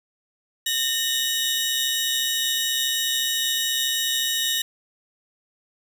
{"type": "tone cluster", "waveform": "sawtooth", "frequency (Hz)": [1824, 2958, 3645, 3779], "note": ["A#6", "F#7", "A#7", "A#7"], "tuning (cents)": [-38, -1, -40, 23], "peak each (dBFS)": [-26, -24, -28, -22], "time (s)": [0.66, 4.62], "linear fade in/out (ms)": 5, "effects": []}